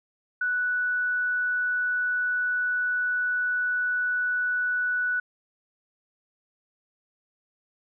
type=tone; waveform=sine; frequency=1480 Hz; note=F#6; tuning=in tune; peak=-23 dBFS; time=0.41-5.2 s; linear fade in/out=5 ms; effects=none